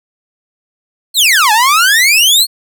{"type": "exponential two-way sweep", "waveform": "sawtooth", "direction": "down then up", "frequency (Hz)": [4435, 830.6, 4435], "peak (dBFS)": -3, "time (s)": [1.14, 2.47], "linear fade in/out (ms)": 50, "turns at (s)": 1.52, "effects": []}